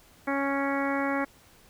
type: harmonic tone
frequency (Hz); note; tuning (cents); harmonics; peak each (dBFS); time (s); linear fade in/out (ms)
277.2; C#4; 0; 1 / 2 / 3 / 4 / 5 / 6 / 7 / 8; -29 / -32 / -34 / -35 / -36 / -37 / -37 / -38; 0.27-1.25; 10
effects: pink hiss -57 dBFS RMS until 1.69 s